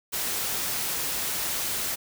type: noise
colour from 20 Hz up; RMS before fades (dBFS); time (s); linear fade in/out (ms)
white; -29; 0.12-1.96; 20
effects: none